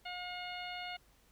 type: harmonic tone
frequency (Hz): 718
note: F5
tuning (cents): +48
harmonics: 1 / 2 / 3 / 4 / 5 / 6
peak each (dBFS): -44 / -49 / -46 / -47 / -53 / -52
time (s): 0.05-0.97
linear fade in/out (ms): 10
effects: added 50 Hz sine -68 dBFS peak until 1.31 s + pink hiss -68 dBFS RMS until 1.31 s